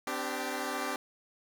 10% pulse chord, C suspended second, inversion none, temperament equal with one note detuned, 256.5 / 293.7 / 392 Hz, C4 / D4 / G4, -34 / 0 / 0 cents, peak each -29 dBFS, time 0.07-0.96 s, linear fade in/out 2 ms, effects none

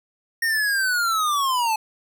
square linear sweep, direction down, 1854 to 854 Hz, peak -20 dBFS, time 0.42-1.76 s, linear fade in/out 5 ms, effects none

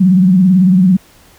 sine tone with vibrato, 185 Hz, F#3, in tune, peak -5 dBFS, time 0-0.97 s, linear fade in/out 10 ms, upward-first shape sine, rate 18 Hz, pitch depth 95 cents each way, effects pink hiss -45 dBFS RMS until 1.38 s

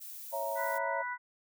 violet noise, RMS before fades -45 dBFS, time 0-0.79 s, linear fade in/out 20 ms
sine chord, A# diminished, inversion first, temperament equal, 554.4 / 659.3 / 932.3 Hz, C#5 / E5 / A#5, 0 / 0 / 0 cents, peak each -37 / -37 / -36 dBFS, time 0.32-1.03 s, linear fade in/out 20 ms
harmonic tone, 492.9 Hz, B4, 3 cents flat, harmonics 2 / 3 / 4, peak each -37 / -39 / -40 dBFS, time 0.55-1.18 s, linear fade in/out 50 ms
effects none

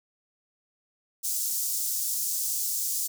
pink high-pass noise, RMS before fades -29 dBFS, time 1.23-3.08 s, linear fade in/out 20 ms, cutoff 6100 Hz, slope 24 dB/octave, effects none

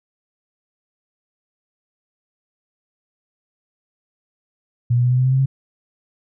sine tone with pitch steps, 120.2 / 122.16 / 124.15 / 126.18 / 128.23 / 130.32 / 132.45 / 134.61 Hz, B2 / B2 / B2 / B2 / C3 / C3 / C3 / C3, -46 / -18 / +9 / +38 / -35 / -7 / +22 / +50 cents, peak -13 dBFS, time 4.9-5.46 s, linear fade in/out 10 ms, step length 70 ms, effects none

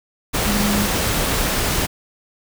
sine tone in noise, 205.9 Hz, G#3, 15 cents flat, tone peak -19 dBFS, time 0.46-0.87 s, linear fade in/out 20 ms, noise pink, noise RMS -20 dBFS, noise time 0.33-1.87 s, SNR -2 dB, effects none

